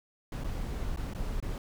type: noise with dropouts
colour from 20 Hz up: brown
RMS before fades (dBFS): -34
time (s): 0.32-1.58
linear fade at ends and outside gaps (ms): 2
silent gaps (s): 0.438-0.443 / 0.962-0.972 / 1.136-1.148 / 1.402-1.425
effects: none